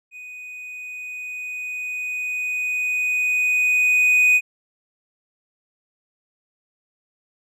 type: tone with level ramp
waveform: triangle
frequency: 2489 Hz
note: D#7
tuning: in tune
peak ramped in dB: -34 to -10 dBFS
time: 0.11-4.41 s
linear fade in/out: 50 ms
effects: none